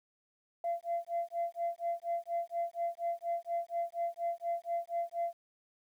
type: tone with tremolo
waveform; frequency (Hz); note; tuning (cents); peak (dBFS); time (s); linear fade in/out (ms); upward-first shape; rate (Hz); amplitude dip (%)
sine; 684; F5; -36; -28; 0.64-5.33; 2; sine; 4.2; 100
effects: tanh soft clip ceiling -27 dBFS + 11-bit